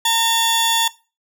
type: tone pair together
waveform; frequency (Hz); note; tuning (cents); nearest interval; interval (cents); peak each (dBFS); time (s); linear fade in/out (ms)
sawtooth; 913 / 3447; A#5 / A7; -36 / -36; octave + major seventh; 2300; -14; 0.05-0.88; 5
effects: noise-tail reverb RT60 0.3 s tail -18 dB re dry